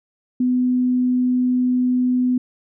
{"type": "tone", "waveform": "sine", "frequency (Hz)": 250.7, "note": "B3", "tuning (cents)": 26, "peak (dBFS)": -15, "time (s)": [0.4, 2.38], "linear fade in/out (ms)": 5, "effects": []}